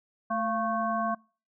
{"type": "harmonic tone with a mistuned harmonic", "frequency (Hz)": 220, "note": "A3", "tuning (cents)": 0, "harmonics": [1, 3, 5, 7], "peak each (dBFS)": [-33, -30, -30, -38], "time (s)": [0.3, 1.15], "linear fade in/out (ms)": 10, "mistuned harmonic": 3, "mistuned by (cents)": 73, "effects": ["noise-tail reverb RT60 0.4 s tail -26 dB re dry"]}